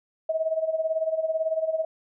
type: tone with tremolo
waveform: sine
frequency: 640 Hz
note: D#5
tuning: 49 cents sharp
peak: -20 dBFS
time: 0.29-1.85 s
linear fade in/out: 5 ms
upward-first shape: sine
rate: 18 Hz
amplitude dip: 75%
effects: none